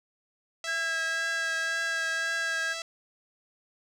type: tone with vibrato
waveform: 5% pulse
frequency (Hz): 659.3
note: E5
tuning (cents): 0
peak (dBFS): -21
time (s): 0.64-2.82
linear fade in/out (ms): 2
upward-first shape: triangle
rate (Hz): 1.9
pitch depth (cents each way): 19
type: tone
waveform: sine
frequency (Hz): 1627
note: G#6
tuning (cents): -36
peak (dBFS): -28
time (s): 0.67-2.74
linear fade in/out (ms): 20
effects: low-pass 7000 Hz 12 dB/octave + 9-bit